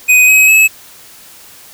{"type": "tone with pitch steps", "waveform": "square", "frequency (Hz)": [2500, 2542, 2585], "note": ["D#7", "D#7", "E7"], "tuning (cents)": [8, 36, -34], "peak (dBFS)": -5, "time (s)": [0.08, 0.68], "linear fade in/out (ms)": 20, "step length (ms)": 200, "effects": ["white hiss -38 dBFS RMS until 1.73 s"]}